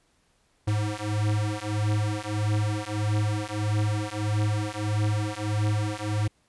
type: beating tone pair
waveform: square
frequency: 104.7 / 106.3 Hz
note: G#2 / G#2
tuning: +15 / +41 cents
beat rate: 1.6 Hz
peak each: -28 dBFS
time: 0.67-6.28 s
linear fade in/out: 10 ms
effects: pink hiss -67 dBFS RMS until 6.48 s + resampled to 24000 Hz